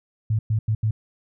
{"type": "tone bursts at uneven times", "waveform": "sine", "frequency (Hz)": 109, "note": "A2", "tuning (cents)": -16, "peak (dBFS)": -18, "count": 4, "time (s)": [[0.3, 0.39], [0.5, 0.59], [0.68, 0.75], [0.83, 0.91]], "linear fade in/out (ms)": 5, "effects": []}